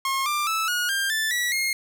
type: tone with pitch steps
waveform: sawtooth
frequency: 1077 / 1188.1 / 1310.7 / 1446 / 1595.1 / 1759.7 / 1941.3 / 2142 Hz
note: C6 / D6 / E6 / F#6 / G6 / A6 / B6 / C7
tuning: +50 / +20 / -10 / -40 / +30 / 0 / -30 / +40 cents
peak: -19 dBFS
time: 0.05-1.73 s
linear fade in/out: 2 ms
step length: 210 ms
effects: none